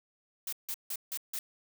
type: noise bursts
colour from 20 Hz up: blue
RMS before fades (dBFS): -36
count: 5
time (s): 0.47-1.39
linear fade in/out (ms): 2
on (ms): 56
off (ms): 160
effects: none